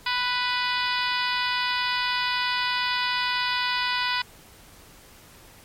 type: harmonic tone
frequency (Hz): 494.4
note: B4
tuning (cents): +2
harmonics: 2 / 3 / 4 / 5 / 6 / 7 / 8 / 9 / 10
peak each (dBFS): -28 / -30 / -31 / -32 / -33 / -33 / -34 / -35 / -35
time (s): 0.06-4.22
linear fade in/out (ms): 5
effects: pink hiss -50 dBFS RMS until 5.64 s + MP3 64 kbps